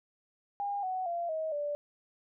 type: tone with pitch steps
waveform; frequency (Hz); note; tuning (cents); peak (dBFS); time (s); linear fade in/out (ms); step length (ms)
sine; 808 / 745.2 / 687.3 / 633.9 / 584.7; G#5 / F#5 / F5 / D#5 / D5; -48 / +12 / -28 / +32 / -8; -31; 0.6-1.75; 0; 230
effects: none